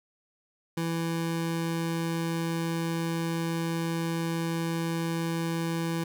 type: tone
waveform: 25% pulse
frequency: 165.9 Hz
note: E3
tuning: 11 cents sharp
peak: -24 dBFS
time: 0.77-6.04 s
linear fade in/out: 5 ms
effects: none